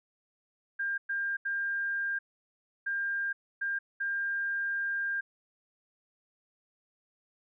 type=tone bursts at uneven times; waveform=sine; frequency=1600 Hz; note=G6; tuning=35 cents sharp; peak=-29 dBFS; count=6; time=0.79-0.98 / 1.09-1.37 / 1.45-2.19 / 2.86-3.33 / 3.61-3.79 / 4-5.21 s; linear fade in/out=10 ms; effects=none